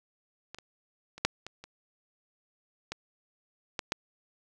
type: clicks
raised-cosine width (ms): 0.2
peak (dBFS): -24 / -28 / -28 / -6 / -23 / -28 / -18 / -14 / -11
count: 9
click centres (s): 0.546 / 0.586 / 1.18 / 1.25 / 1.466 / 1.64 / 2.92 / 3.792 / 3.921
effects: none